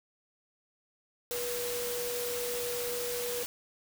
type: tone in noise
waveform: sine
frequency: 484.7 Hz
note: B4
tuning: 32 cents flat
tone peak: -34 dBFS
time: 1.31-3.43 s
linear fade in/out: 0 ms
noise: white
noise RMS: -37 dBFS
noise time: 1.31-3.46 s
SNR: 0 dB
effects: none